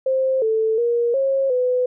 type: tone with pitch steps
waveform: sine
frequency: 526 / 441.8 / 473.3 / 541 / 501 Hz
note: C5 / A4 / A#4 / C#5 / B4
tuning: +9 / +7 / +26 / -42 / +25 cents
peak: -16 dBFS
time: 0.06-1.86 s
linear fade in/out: 5 ms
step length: 360 ms
effects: none